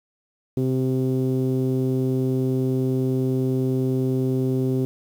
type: tone with low-pass filter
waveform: sawtooth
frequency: 130 Hz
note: C3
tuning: 11 cents flat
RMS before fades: -22 dBFS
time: 0.57-4.85 s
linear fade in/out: 0 ms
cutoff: 350 Hz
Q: 3.6
effects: 8-bit